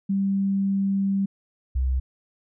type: tone pair in turn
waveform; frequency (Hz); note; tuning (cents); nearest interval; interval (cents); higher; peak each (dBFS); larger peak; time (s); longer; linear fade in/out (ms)
sine; 196 / 64.67; G3 / C2; 0 / -20; octave + perfect fifth; 1920; first; -20; neither; 0.09-1.26 / 1.75-2; first; 10
effects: none